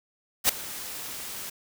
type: noise with ADSR envelope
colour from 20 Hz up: white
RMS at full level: -18 dBFS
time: 0.44-1.5 s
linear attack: 51 ms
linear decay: 4 ms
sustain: -19 dB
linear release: 8 ms
effects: none